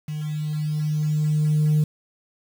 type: tone with level ramp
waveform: sine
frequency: 152 Hz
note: D#3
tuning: 40 cents flat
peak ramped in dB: -26 to -13 dBFS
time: 0.08-1.84 s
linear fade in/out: 5 ms
effects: tanh soft clip ceiling -14 dBFS + 7-bit